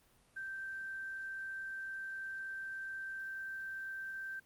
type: tone with quantisation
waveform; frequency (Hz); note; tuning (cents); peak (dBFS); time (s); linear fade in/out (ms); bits
sine; 1563; G6; -6; -40; 0.36-4.4; 10; 11
effects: pink hiss -68 dBFS RMS until 4.45 s + Opus 32 kbps